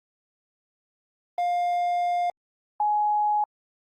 triangle / sine tone pair in turn, 705 / 838.4 Hz, F5 / G#5, +16 / +16 cents, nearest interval minor third, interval 300 cents, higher second, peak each -20 dBFS, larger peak neither, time 1.38-2.3 / 2.8-3.44 s, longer first, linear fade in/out 2 ms, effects Opus 32 kbps

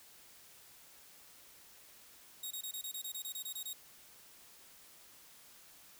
10% pulse tone bursts, 3769 Hz, A#7, 18 cents sharp, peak -32 dBFS, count 13, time 2.43-3.732 s, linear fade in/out 5 ms, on 78 ms, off 24 ms, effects white hiss -59 dBFS RMS until 5.99 s

